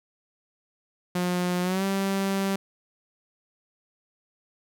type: tone with pitch glide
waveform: sawtooth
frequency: 178.8 to 194.98 Hz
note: F3 to G3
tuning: +41 to -9 cents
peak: -20 dBFS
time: 1.15-2.56 s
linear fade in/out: 5 ms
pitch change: +150 cents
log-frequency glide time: 1.62-1.84 s
effects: none